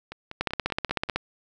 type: two click trains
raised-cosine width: 0.3 ms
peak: -21 / -9 dBFS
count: 6 / 13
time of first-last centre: 0.12-1.089 / 0.41-1.16 s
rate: 5.16 / 16 Hz
effects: none